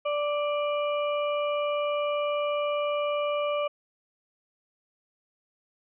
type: harmonic tone with a mistuned harmonic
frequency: 586 Hz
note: D5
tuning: 4 cents flat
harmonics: 1 / 2 / 4 / 5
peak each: -26 / -32 / -38 / -40 dBFS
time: 0.05-3.68 s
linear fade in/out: 10 ms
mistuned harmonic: 4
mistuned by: +27 cents
effects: none